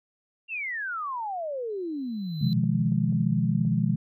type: exponential sweep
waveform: sine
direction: down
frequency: 2794 to 108.7 Hz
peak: -29 dBFS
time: 0.48-2.61 s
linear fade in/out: 50 ms
type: tone with exponential growth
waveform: triangle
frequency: 4028 Hz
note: B7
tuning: 33 cents sharp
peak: -35 dBFS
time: 1.7-2.53 s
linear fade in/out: 0 ms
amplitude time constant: 180 ms
type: chord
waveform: sine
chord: F half-diminished seventh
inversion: second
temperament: just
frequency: 125.72 / 157.15 / 174.61 / 209.5 Hz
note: Cb3 / Eb3 / F3 / Ab3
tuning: +31 / +18 / 0 / +15 cents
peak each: -27 dBFS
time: 2.41-3.96 s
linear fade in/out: 10 ms
type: clicks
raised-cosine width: 2 ms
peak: -35 dBFS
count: 4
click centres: 2.639 / 2.922 / 3.125 / 3.651 s
effects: none